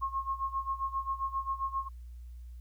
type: tone with tremolo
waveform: sine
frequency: 1080 Hz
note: C#6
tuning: 45 cents flat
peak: -28 dBFS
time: 0.01-1.89 s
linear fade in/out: 20 ms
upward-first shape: sine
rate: 7.5 Hz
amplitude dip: 85%
effects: added 60 Hz sine -43 dBFS peak until 2.6 s + white hiss -73 dBFS RMS until 2.6 s